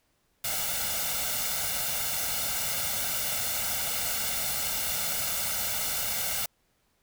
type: noise with comb filter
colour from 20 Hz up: white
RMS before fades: -30 dBFS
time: 0.44-6.46 s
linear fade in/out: 5 ms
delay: 1.4 ms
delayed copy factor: +0.75
effects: pink hiss -71 dBFS RMS until 7.02 s